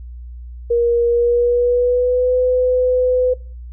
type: tone with pitch glide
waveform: sine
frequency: 472.9 to 503.9 Hz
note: A#4 to B4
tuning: +25 to +35 cents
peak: -12 dBFS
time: 0.7-3.34 s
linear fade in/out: 10 ms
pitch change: +110 cents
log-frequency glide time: 1.07-2.36 s
effects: noise-tail reverb RT60 0.4 s tail -22 dB re dry + added 60 Hz sine -30 dBFS peak until 3.72 s